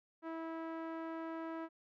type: tone with low-pass filter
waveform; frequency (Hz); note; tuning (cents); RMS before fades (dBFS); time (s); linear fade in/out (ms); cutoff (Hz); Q
sawtooth; 326; E4; -19; -43; 0.22-1.69; 50; 1400; 1.3
effects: none